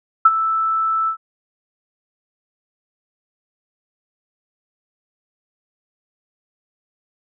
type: tone with ADSR envelope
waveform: sine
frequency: 1318.5 Hz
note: E6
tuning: in tune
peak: -4 dBFS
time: 0.25-1.17 s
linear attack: 7 ms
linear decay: 37 ms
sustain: -12 dB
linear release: 90 ms
effects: none